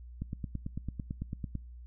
click train, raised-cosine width 5 ms, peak -23 dBFS, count 13, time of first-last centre 0.22-1.553 s, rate 9 Hz, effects noise-tail reverb RT60 0.5 s tail -26 dB re dry + added 60 Hz sine -45 dBFS peak until 1.86 s

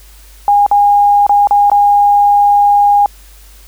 sine tone with dropouts, 816 Hz, G#5, 31 cents flat, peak -5 dBFS, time 0.48-3.06 s, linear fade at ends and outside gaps 1 ms, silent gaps 0.664-0.713 / 1.266-1.294 / 1.472-1.509 / 1.699-1.716 s, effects added 50 Hz sine -37 dBFS peak until 3.67 s + white hiss -43 dBFS RMS until 3.67 s

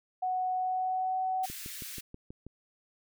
sine tone with pitch glide, 740 to 750.8 Hz, F#5 to F#5, 0 to +25 cents, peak -28 dBFS, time 0.22-1.46 s, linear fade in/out 10 ms, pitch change +25 cents, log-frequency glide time 0.54-1.22 s
white high-pass noise, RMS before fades -42 dBFS, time 1.43-2.01 s, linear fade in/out 10 ms, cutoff 1600 Hz, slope 24 dB/octave
click train, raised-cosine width 3 ms, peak -31 dBFS, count 7, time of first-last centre 1.5-2.466 s, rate 6.21 Hz
effects none

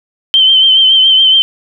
sine tone with vibrato, 3103 Hz, G7, 18 cents flat, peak -4 dBFS, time 0.34-1.42 s, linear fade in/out 0 ms, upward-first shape sine, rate 7.1 Hz, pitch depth 37 cents each way, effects none

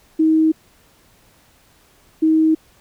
sine tone pair in turn, 316.8 / 316.8 Hz, D#4 / D#4, +31 / +31 cents, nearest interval unison, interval 0 cents, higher neither, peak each -11 dBFS, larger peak neither, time 0.19-0.52 / 2.22-2.55 s, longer neither, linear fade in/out 10 ms, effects pink hiss -54 dBFS RMS until 2.8 s

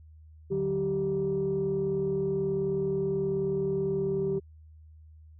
sine tone cluster, 148.8 / 187.5 / 390.2 Hz, D3 / F#3 / G4, +23 / +23 / -8 cents, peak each -33 / -34 / -26 dBFS, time 0.5-4.4 s, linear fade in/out 20 ms, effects tanh soft clip ceiling -20 dBFS + added 78 Hz sine -49 dBFS peak until 5.39 s

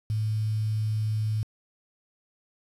sine tone with quantisation, 108.3 Hz, A2, 27 cents flat, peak -24 dBFS, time 0.1-1.43 s, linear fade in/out 0 ms, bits 8, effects resampled to 32000 Hz

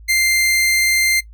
sawtooth tone, 2093 Hz, C7, in tune, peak -10 dBFS, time 0.08-1.21 s, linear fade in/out 20 ms, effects noise-tail reverb RT60 0.1 s tail -19 dB re dry + added 54 Hz sine -37 dBFS peak until 1.33 s

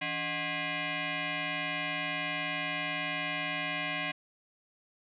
sine tone with frequency modulation, 164.81 Hz, E3, in tune, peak -31 dBFS, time 0.01-4.12 s, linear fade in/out 10 ms, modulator 451 Hz, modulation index 6.2, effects none

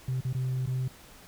sine tone with dropouts, 128.9 Hz, C3, 26 cents flat, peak -25 dBFS, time 0.08-0.88 s, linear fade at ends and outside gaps 5 ms, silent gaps 0.207-0.249 / 0.329-0.347 / 0.661-0.673 s, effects tanh soft clip ceiling -25 dBFS + pink hiss -52 dBFS RMS until 1.27 s

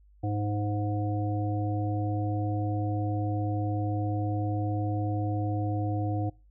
harmonic tone, 103.83 Hz, G#2, in tune, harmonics 1 / 3 / 5 / 7, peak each -28 / -33 / -40 / -36 dBFS, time 0.23-6.3 s, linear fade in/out 10 ms, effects noise-tail reverb RT60 0.3 s tail -24 dB re dry + added 50 Hz sine -55 dBFS peak until 6.5 s

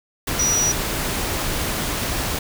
sine tone in noise, 5830 Hz, F#8, 26 cents flat, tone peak -17 dBFS, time 0.39-0.72 s, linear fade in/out 5 ms, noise pink, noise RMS -24 dBFS, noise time 0.27-2.39 s, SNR +4 dB, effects none

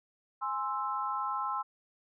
sine chord, Ab augmented, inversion none, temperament equal, 830.6 / 1046.5 / 1318.5 Hz, Ab5 / C6 / E6, 0 / 0 / 0 cents, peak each -37 / -34 / -35 dBFS, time 0.41-1.63 s, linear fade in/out 20 ms, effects none

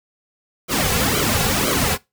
pink noise with flanger, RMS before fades -19 dBFS, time 0.68-1.98 s, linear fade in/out 50 ms, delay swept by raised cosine 1.1 to 3.3 ms, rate 2 Hz, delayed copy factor -0.8, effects noise-tail reverb RT60 0.2 s tail -21 dB re dry

